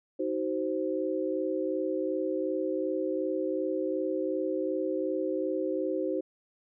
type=chord; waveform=sine; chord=C diminished; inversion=first; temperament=just; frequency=314 / 376.7 / 523.3 Hz; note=Eb4 / Gb4 / C5; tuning=+16 / +31 / 0 cents; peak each=-32 dBFS; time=0.19-6.21 s; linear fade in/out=10 ms; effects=none